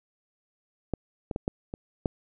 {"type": "clicks", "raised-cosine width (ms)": 2, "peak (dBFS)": [-14, -18, -17, -13, -21, -12], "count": 6, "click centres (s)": [0.937, 1.312, 1.361, 1.479, 1.739, 2.058], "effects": []}